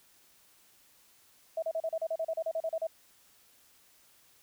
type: tone bursts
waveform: sine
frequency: 649 Hz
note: E5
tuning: 27 cents flat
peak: -29 dBFS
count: 15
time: 1.57-2.87 s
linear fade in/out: 5 ms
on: 54 ms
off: 35 ms
effects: white hiss -63 dBFS RMS until 4.42 s